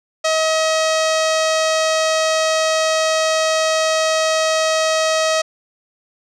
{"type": "tone with low-pass filter", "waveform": "sawtooth", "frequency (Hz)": 636, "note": "D#5", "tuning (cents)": 38, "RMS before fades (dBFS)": -17, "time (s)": [0.24, 5.42], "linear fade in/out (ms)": 10, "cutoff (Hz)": 6200, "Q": 1.9, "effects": []}